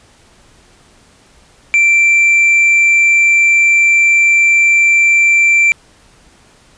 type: tone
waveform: triangle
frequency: 2349 Hz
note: D7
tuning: in tune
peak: -5 dBFS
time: 1.74-5.72 s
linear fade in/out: 0 ms
effects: pink hiss -47 dBFS RMS until 6.77 s + resampled to 22050 Hz